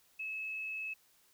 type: tone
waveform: sine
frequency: 2591 Hz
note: E7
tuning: 30 cents flat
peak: -37 dBFS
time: 0.19-0.94 s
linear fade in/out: 10 ms
effects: white hiss -68 dBFS RMS until 1.33 s